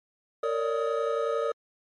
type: tone cluster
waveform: triangle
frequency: 458.9 / 567 / 598 / 1258 Hz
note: A#4 / C#5 / D5 / D#6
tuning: -27 / +39 / +31 / +19 cents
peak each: -26 / -29 / -32 / -31 dBFS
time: 0.43-1.52 s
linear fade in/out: 5 ms
effects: MP3 48 kbps